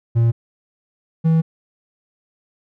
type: tone pair in turn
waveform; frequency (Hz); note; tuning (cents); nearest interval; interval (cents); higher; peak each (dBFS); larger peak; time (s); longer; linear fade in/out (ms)
triangle; 116.2 / 161.96; A#2 / E3; -5 / -30; tritone; 575; second; -10; neither; 0.15-0.32 / 1.24-1.42; second; 20
effects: none